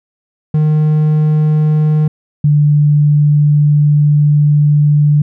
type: tone pair in turn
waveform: triangle / sine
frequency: 153.2 / 147.68 Hz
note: D#3 / D3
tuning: -27 / +10 cents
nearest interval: minor second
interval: 63 cents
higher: first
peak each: -6 dBFS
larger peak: neither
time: 0.54-2.08 / 2.44-5.22 s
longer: second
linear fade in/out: 5 ms
effects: none